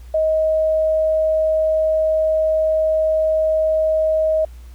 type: tone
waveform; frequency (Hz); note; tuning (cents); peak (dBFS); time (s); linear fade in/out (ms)
sine; 630; D#5; +21; -14; 0.14-4.45; 5
effects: added 60 Hz sine -35 dBFS peak until 4.74 s + pink hiss -53 dBFS RMS until 4.74 s